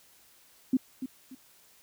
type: tone with echo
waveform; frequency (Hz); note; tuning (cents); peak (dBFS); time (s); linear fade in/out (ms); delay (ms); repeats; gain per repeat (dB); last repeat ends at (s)
sine; 259.5; C4; -14; -20; 0.73-0.77; 5; 290; 2; -11; 1.35
effects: white hiss -60 dBFS RMS until 1.82 s